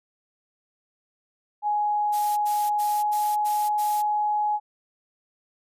sine tone with pitch glide, 835 to 839.8 Hz, G#5 to G#5, +9 to +19 cents, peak -21 dBFS, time 1.62-4.6 s, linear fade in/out 50 ms, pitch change +10 cents, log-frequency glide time 2.84-3.16 s
blue noise bursts, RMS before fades -35 dBFS, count 6, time 2.12-4.025 s, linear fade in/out 20 ms, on 250 ms, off 81 ms
effects resampled to 32000 Hz

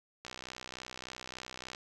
click train, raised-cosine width 0.2 ms, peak -25 dBFS, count 96, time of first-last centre 0.25-1.748 s, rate 63.4 Hz, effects none

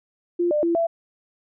sine tone with pitch steps, 348 / 598 / 338.4 / 669 Hz, F4 / D5 / E4 / E5, -6 / +31 / +45 / +25 cents, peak -18 dBFS, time 0.39-0.87 s, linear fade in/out 10 ms, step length 120 ms, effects none

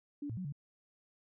sine tone with pitch steps, 289.3 / 112.6 / 184.7 / 143.3 Hz, D4 / A2 / F#3 / D3, -26 / +40 / -3 / -42 cents, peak -37 dBFS, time 0.22-0.524 s, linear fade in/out 5 ms, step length 76 ms, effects none

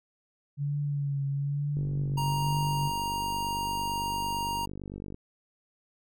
sine tone with vibrato, 142.1 Hz, C#3, 43 cents sharp, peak -27 dBFS, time 0.57-2.91 s, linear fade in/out 50 ms, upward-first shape triangle, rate 1.1 Hz, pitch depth 44 cents each way
click train, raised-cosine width 3 ms, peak -27 dBFS, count 166, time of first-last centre 1.77-5.144 s, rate 48.9 Hz
square tone, 937 Hz, A#5, 9 cents sharp, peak -30 dBFS, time 2.17-4.66 s, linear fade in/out 10 ms
effects none

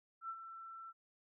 sine tone with ADSR envelope, 1339 Hz, E6, 27 cents sharp, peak -39 dBFS, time 0.21-0.93 s, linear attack 81 ms, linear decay 59 ms, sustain -9 dB, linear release 37 ms, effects none

